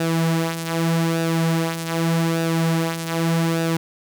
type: tone with flanger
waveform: sawtooth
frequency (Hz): 164.81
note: E3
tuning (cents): 0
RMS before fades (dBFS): -21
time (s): 0-3.77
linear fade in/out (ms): 5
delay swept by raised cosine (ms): 0.93 to 6.13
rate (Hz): 0.83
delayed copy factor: -0.55
effects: none